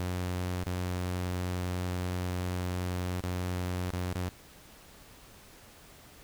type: tone with dropouts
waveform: sawtooth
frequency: 90.3 Hz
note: F#2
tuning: 42 cents flat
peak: -27 dBFS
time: 0-4.29 s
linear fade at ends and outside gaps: 0 ms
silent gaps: 0.636-0.663 / 3.205-3.238 / 3.904-3.931 / 4.129-4.155 s
effects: pink hiss -54 dBFS RMS until 6.23 s